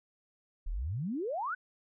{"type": "exponential sweep", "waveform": "sine", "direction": "up", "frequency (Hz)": [31.76, 1568], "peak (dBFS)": -32, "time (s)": [0.66, 1.55], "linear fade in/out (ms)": 10, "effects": []}